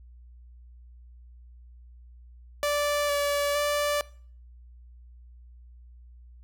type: tone with pitch steps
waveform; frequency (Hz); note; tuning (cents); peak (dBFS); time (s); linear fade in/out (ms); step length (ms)
sawtooth; 584 / 575 / 585; D5 / D5 / D5; -10 / -37 / -7; -20; 2.63-4.01; 0; 460
effects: noise-tail reverb RT60 0.5 s tail -22 dB re dry + added 60 Hz sine -47 dBFS peak until 6.43 s